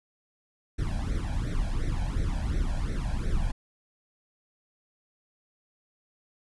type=noise with flanger; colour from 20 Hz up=brown; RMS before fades=-28 dBFS; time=0.78-3.52 s; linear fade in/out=10 ms; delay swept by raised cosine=0.5 to 1.27 ms; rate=2.8 Hz; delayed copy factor=+0.9; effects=resampled to 24000 Hz